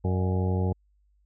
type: harmonic tone with a mistuned harmonic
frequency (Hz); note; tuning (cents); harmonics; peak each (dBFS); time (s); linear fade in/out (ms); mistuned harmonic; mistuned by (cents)
92.5; F#2; 0; 1 / 2 / 3 / 4 / 5 / 6 / 7 / 8 / 9; -24 / -30 / -39 / -35 / -35 / -42 / -47 / -43 / -40; 0.04-0.73; 10; 6; +97
effects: added 50 Hz sine -62 dBFS peak until 1.25 s